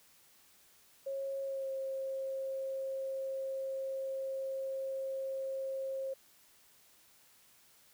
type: tone with pitch glide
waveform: sine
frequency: 545 to 535.3 Hz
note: C#5 to C5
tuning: -29 to +39 cents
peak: -35 dBFS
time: 1.06-6.14 s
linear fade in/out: 10 ms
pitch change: -32 cents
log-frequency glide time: 1.44-1.7 s
effects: white hiss -64 dBFS RMS until 7.93 s